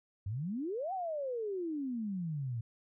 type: exponential two-way sweep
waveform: sine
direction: up then down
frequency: 91.5 to 784 to 110.8 Hz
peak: -34 dBFS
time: 0.26-2.61 s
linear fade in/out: 5 ms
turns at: 0.93 s
effects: none